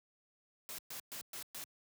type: noise bursts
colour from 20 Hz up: white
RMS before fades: -45 dBFS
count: 5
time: 0.69-1.64 s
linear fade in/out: 0 ms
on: 94 ms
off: 120 ms
effects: high-pass 100 Hz 12 dB/octave